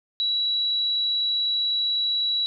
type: tone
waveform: sine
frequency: 3912 Hz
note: B7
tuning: 17 cents flat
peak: -21 dBFS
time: 0.2-2.46 s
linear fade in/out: 0 ms
effects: none